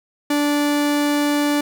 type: tone pair together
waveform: 45% pulse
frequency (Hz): 291.8 / 583.6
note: D4 / D5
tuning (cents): -11 / -11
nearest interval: octave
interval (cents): 1200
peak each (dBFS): -17 / -27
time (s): 0.3-1.61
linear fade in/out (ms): 5
effects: none